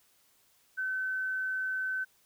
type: tone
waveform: sine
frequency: 1525 Hz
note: G6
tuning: 48 cents flat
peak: -30 dBFS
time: 0.77-2.05 s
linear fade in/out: 20 ms
effects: white hiss -67 dBFS RMS until 2.25 s